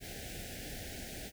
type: band-stop noise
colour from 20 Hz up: pink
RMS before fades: -44 dBFS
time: 0-1.32 s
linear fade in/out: 50 ms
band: 800 to 1500 Hz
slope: 96 dB/octave
effects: none